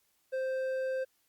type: tone with hard clipping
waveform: sine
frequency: 523.3 Hz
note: C5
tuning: in tune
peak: -32 dBFS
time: 0.32-1.05 s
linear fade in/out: 20 ms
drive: 6 dB
effects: white hiss -73 dBFS RMS until 1.28 s + Opus 48 kbps